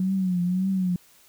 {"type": "tone with vibrato", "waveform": "sine", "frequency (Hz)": 184, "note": "F#3", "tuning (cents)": -9, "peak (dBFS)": -21, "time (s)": [0, 0.96], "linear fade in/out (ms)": 2, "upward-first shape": "triangle", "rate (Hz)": 1.8, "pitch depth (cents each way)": 92, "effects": ["white hiss -56 dBFS RMS until 1.28 s"]}